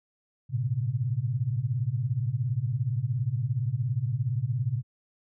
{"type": "tone cluster", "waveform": "sine", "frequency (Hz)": [104.2, 117.1, 134.3], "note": ["G#2", "A#2", "C3"], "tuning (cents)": [6, 8, 46], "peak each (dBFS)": [-35, -28, -29], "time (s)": [0.49, 4.83], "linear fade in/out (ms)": 50, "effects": []}